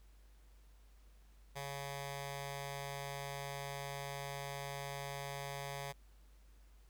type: tone with notch filter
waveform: 10% pulse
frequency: 140 Hz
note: C#3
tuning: 18 cents sharp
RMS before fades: -44 dBFS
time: 1.55-5.93 s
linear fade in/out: 20 ms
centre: 280 Hz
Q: 0.54
effects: added 50 Hz sine -59 dBFS peak until 6.89 s + pink hiss -72 dBFS RMS until 6.89 s